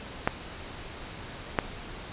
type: clicks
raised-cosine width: 0.5 ms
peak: -7 dBFS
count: 2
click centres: 0.275 / 1.588 s
effects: pink hiss -41 dBFS RMS until 2.12 s + resampled to 8000 Hz